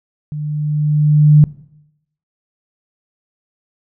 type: tone with level ramp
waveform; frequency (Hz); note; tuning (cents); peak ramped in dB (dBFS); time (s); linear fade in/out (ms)
sine; 150; D3; +37; -21 to -3; 0.32-1.44; 0
effects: noise-tail reverb RT60 0.8 s tail -20 dB re dry